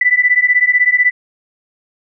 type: beating tone pair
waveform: sine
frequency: 1976 / 1992 Hz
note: B6 / B6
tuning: 0 / +14 cents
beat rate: 16 Hz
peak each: -12 dBFS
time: 0.01-1.11 s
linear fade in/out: 5 ms
effects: none